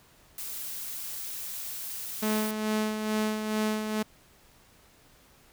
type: noise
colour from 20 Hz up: blue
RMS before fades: -37 dBFS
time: 0.38-2.51 s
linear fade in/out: 2 ms
type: tone with tremolo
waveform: sawtooth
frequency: 215.3 Hz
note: A3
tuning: 37 cents flat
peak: -21 dBFS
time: 2.22-4.03 s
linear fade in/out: 10 ms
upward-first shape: sine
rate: 2.3 Hz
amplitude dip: 50%
effects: pink hiss -59 dBFS RMS until 5.52 s